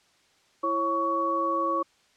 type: tone cluster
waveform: sine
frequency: 333 / 547 / 1122 Hz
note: E4 / C#5 / C#6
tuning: +18 / -23 / +21 cents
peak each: -31 / -31 / -25 dBFS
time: 0.63-1.83 s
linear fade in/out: 10 ms
effects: white hiss -63 dBFS RMS until 2.16 s + low-pass 6000 Hz 12 dB/octave